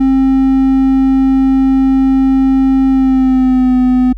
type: tone with pitch glide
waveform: triangle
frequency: 266.2 to 252.9 Hz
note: C4 to B3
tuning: +30 to +41 cents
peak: -5 dBFS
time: 0-4.13 s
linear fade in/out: 10 ms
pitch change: -89 cents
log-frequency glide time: 2.89-3.77 s
effects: added 46 Hz sine -22 dBFS peak until 4.17 s